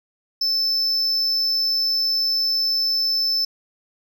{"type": "tone", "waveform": "triangle", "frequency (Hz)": 5274, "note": "E8", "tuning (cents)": 0, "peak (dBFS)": -17, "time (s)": [0.41, 3.45], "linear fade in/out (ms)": 5, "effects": []}